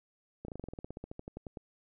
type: slowing click train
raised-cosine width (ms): 2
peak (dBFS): -28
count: 19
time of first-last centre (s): 0.45-1.572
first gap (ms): 33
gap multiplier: 1.07
effects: none